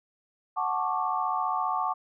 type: chord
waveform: sine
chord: D major seventh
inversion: first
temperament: equal with one note detuned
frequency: 740 / 880 / 1099.8 / 1174.7 Hz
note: F#5 / A5 / C#6 / D6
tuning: 0 / 0 / -14 / 0 cents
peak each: -31 dBFS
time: 0.56-1.94 s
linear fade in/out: 20 ms
effects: none